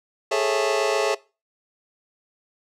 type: chord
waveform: sawtooth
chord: A major seventh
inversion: third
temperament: just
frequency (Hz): 412.5 / 440 / 550 / 660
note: G#4 / A4 / C#5 / E5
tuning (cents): -12 / 0 / -14 / +2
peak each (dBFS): -21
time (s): 0.31-1.15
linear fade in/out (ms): 10
effects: noise-tail reverb RT60 0.3 s tail -21 dB re dry + low-pass 7000 Hz 12 dB/octave